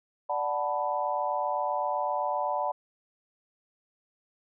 sine chord, B minor seventh, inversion first, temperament equal, 587.3 / 740 / 880 / 987.8 Hz, D5 / F#5 / A5 / B5, 0 / 0 / 0 / 0 cents, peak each -32 dBFS, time 0.29-2.72 s, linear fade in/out 10 ms, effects none

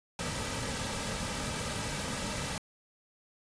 pink noise with comb filter, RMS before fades -35 dBFS, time 0.19-2.58 s, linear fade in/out 2 ms, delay 2.8 ms, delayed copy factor -0.55, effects resampled to 22050 Hz

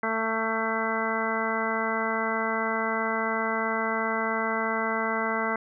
harmonic tone, 223.1 Hz, A3, 24 cents sharp, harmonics 1 / 2 / 3 / 4 / 5 / 6 / 7 / 9, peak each -33 / -33 / -33 / -33 / -33 / -33 / -33 / -33 dBFS, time 0.03-5.56 s, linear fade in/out 2 ms, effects none

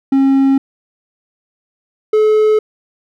triangle tone pair in turn, 270.8 / 429.9 Hz, C#4 / A4, -40 / -40 cents, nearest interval minor sixth, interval 800 cents, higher second, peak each -6 dBFS, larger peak neither, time 0.12-0.58 / 2.13-2.59 s, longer neither, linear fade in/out 5 ms, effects none

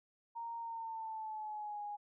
sine tone with pitch glide, 928 to 826.8 Hz, A#5 to G#5, -8 to -8 cents, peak -40 dBFS, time 0.35-1.97 s, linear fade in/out 20 ms, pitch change -200 cents, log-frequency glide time 0.59-1.82 s, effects none

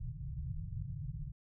white low-pass noise, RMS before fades -41 dBFS, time 0-1.32 s, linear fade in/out 10 ms, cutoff 160 Hz, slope 96 dB/octave, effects none

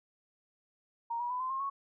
sine tone with pitch steps, 932.3 / 964.6 / 998.1 / 1032.7 / 1068.5 / 1105.5 Hz, A#5 / B5 / B5 / C6 / C6 / C#6, 0 / -41 / +18 / -23 / +36 / -5 cents, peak -32 dBFS, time 1.1-1.7 s, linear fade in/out 10 ms, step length 100 ms, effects none

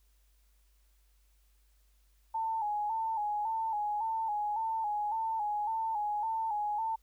sine tone with vibrato, 864 Hz, A5, 32 cents flat, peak -30 dBFS, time 2.34-6.96 s, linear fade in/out 10 ms, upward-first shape square, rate 1.8 Hz, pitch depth 60 cents each way, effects added 50 Hz sine -64 dBFS peak until 7.02 s + white hiss -74 dBFS RMS until 7.02 s

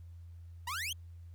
sawtooth exponential sweep, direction up, 913 to 3322 Hz, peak -32 dBFS, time 0.67-0.93 s, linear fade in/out 5 ms, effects added 85 Hz sine -47 dBFS peak until 1.34 s + pink hiss -75 dBFS RMS until 1.34 s

